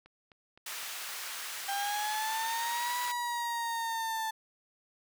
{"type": "click train", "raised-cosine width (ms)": 0.3, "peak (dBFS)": -39, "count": 5, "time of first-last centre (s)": [0.06, 1.091], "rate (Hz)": 3.88}
{"type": "high-pass noise", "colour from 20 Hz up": "pink", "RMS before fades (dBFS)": -40, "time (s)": [0.66, 3.12], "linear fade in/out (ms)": 5, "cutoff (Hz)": 1300, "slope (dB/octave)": 12}
{"type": "linear two-way sweep", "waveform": "35% pulse", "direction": "up then down", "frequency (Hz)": [789, 980, 881], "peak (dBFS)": -30, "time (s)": [1.68, 4.31], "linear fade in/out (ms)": 10, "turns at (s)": 2.98}
{"effects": []}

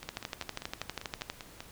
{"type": "two click trains", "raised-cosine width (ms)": 0.2, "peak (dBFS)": [-17, -23], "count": [16, 9], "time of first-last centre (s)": [[0.09, 1.3], [0.03, 1.605]], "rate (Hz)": [12.4, 5.08], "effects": ["pink hiss -53 dBFS RMS until 1.71 s"]}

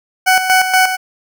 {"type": "tone with tremolo", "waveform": "20% pulse", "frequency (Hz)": 747, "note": "F#5", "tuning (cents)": 16, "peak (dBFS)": -3, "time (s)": [0.26, 0.97], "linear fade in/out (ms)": 20, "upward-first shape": "square", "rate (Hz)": 4.2, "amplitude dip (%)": 60, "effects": []}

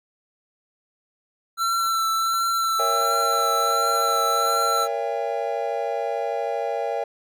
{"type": "tone with vibrato", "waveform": "square", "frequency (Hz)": 1342, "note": "E6", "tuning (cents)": 31, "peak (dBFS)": -21, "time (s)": [1.57, 4.88], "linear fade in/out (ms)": 50, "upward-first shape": "triangle", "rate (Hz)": 1.4, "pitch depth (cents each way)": 22}
{"type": "chord", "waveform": "triangle", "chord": "A# diminished seventh", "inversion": "none", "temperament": "just", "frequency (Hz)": [466.2, 559.4, 671.3, 805.5], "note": ["A#4", "C#5", "E5", "G5"], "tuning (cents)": [0, 16, 31, 47], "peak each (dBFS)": -27, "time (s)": [2.79, 7.04], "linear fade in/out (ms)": 5}
{"effects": []}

